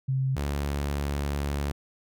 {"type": "tone pair in turn", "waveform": ["sine", "sawtooth"], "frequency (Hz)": [132.6, 71.39], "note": ["C3", "D2"], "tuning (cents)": [23, -48], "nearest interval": "major seventh", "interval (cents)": 1071, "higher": "first", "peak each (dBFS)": -23, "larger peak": "neither", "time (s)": [[0.08, 0.36], [0.36, 1.72]], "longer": "second", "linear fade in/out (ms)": 10, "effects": []}